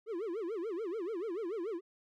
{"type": "tone with vibrato", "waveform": "triangle", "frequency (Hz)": 392, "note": "G4", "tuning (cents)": 0, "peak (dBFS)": -33, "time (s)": [0.06, 1.81], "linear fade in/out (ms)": 50, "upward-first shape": "sine", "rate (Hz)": 6.9, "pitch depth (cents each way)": 290, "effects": []}